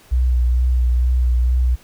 sine tone with vibrato, 61.74 Hz, B1, in tune, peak -12 dBFS, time 0.11-1.76 s, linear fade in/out 20 ms, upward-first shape sine, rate 2.2 Hz, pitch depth 29 cents each way, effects tanh soft clip ceiling -8 dBFS + pink hiss -49 dBFS RMS until 1.83 s

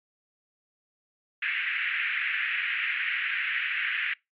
pink band-pass noise, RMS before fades -29 dBFS, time 1.42-4.14 s, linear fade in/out 5 ms, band 1600 to 2700 Hz, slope 48 dB/octave, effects noise-tail reverb RT60 0.2 s tail -24 dB re dry + MP3 96 kbps

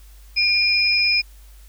sine tone pair together, 2404 / 5090 Hz, D7 / D#8, +40 / +39 cents, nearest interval octave + minor second, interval 1299 cents, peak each -18 dBFS, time 0.36-1.22 s, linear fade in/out 20 ms, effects added 50 Hz sine -42 dBFS peak until 1.68 s + white hiss -54 dBFS RMS until 1.68 s

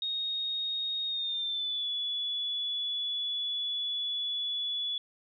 sine tone with pitch glide, 3729 to 3420 Hz, A#7 to A7, 0 to -50 cents, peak -30 dBFS, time 0.02-4.98 s, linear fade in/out 2 ms, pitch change -150 cents, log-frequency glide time 1.06-1.88 s, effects none

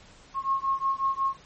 sine beating tone pair, 1080 / 1085.5 Hz, C#6 / C#6, -45 / -37 cents, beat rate 5.5 Hz, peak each -27 dBFS, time 0.34-1.37 s, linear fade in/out 50 ms, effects pink hiss -53 dBFS RMS until 1.45 s + MP3 32 kbps

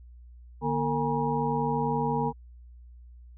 sine tone cluster, 148.7 / 240.1 / 454.8 / 823 / 955 Hz, D3 / B3 / A#4 / G#5 / A#5, +22 / -49 / -43 / -16 / +42 cents, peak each -31 dBFS, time 0.61-2.33 s, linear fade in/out 50 ms, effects added 60 Hz sine -46 dBFS peak until 3.37 s

